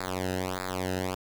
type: tone with flanger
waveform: sawtooth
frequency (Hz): 92.5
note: F#2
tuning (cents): 0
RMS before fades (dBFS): -32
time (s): 0-1.15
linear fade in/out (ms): 5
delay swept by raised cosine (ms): 0.33 to 0.9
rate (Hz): 1.6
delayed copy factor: -1
effects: 8-bit